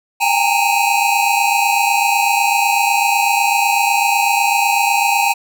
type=tone cluster; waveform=square; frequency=794 / 822 / 916 / 2540 Hz; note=G5 / G#5 / A#5 / D#7; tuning=+22 / -18 / -31 / +35 cents; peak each=-19 dBFS; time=0.2-5.34 s; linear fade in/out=20 ms; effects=none